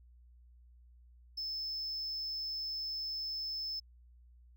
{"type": "tone", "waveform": "triangle", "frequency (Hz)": 5250, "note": "E8", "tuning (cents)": -8, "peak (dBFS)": -35, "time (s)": [1.37, 3.8], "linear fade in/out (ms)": 10, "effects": ["added 60 Hz sine -57 dBFS peak until 4.56 s"]}